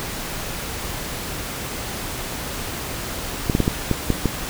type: clicks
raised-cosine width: 3 ms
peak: -4 dBFS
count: 7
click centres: 3.498 / 3.551 / 3.603 / 3.679 / 3.913 / 4.103 / 4.257 s
effects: pink hiss -29 dBFS RMS until 4.49 s

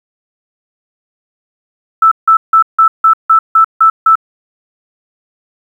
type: tone bursts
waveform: sine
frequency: 1318.5 Hz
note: E6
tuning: in tune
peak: -3 dBFS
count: 9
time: 2.02-4.155 s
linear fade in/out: 5 ms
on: 95 ms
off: 160 ms
effects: 7-bit

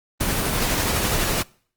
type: noise with tremolo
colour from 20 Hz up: pink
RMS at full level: -21 dBFS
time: 0.2-1.43 s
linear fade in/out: 10 ms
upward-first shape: sine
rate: 12 Hz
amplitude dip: 25%
effects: noise-tail reverb RT60 0.5 s tail -24 dB re dry + Opus 24 kbps

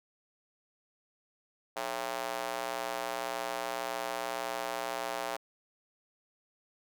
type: tone with high-pass filter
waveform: square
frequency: 60.9 Hz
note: B1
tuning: 24 cents flat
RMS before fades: -36 dBFS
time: 1.76-5.37 s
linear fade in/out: 10 ms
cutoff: 680 Hz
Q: 1.8
effects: none

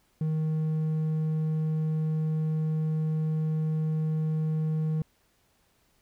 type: tone with hard clipping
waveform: sine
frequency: 156.7 Hz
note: D#3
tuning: 13 cents sharp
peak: -26 dBFS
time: 0.21-5.02 s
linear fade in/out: 2 ms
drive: 3 dB
effects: pink hiss -68 dBFS RMS until 6.01 s

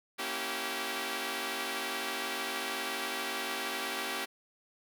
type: chord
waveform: 5% pulse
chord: A# diminished seventh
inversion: none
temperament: equal with one note detuned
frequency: 233.1 / 277.2 / 329.6 / 386.4 Hz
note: A#3 / C#4 / E4 / G4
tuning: 0 / 0 / 0 / -25 cents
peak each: -30 / -29 / -31 / -25 dBFS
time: 0.18-4.26 s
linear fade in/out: 20 ms
effects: none

